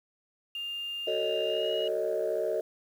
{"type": "tone with pitch glide", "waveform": "sine", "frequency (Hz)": [2805, 2889], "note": ["F7", "F#7"], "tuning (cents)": [7, -42], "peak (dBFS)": -33, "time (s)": [0.55, 1.88], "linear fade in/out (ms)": 2, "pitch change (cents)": 51, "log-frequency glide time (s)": [1.46, 1.71]}
{"type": "chord", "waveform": "sine", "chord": "D# half-diminished seventh", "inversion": "first", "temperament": "just", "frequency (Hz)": [373.4, 448, 560, 622.3], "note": ["F#4", "A4", "C#5", "D#5"], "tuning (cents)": [16, 31, 18, 0], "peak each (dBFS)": [-34, -31, -34, -30], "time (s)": [1.07, 2.61], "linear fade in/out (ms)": 5}
{"effects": ["tanh soft clip ceiling -20 dBFS", "9-bit"]}